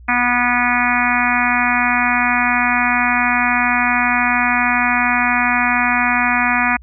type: harmonic tone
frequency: 244.3 Hz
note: B3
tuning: 19 cents flat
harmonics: 1 / 3 / 4 / 5 / 6 / 7 / 8 / 9 / 10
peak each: -22 / -22 / -22 / -22 / -22 / -22 / -22 / -22 / -22 dBFS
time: 0.08-6.77 s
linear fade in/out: 10 ms
effects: added 60 Hz sine -37 dBFS peak until 6.82 s